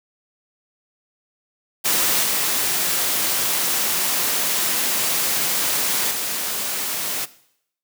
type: noise with level steps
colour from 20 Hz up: white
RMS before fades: -19 / -21 / -25 dBFS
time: 1.84-7.26 s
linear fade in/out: 20 ms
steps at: 2.23 / 6.11 s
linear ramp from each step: 2 ms
effects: noise-tail reverb RT60 0.7 s tail -18 dB re dry + high-pass 150 Hz 12 dB/octave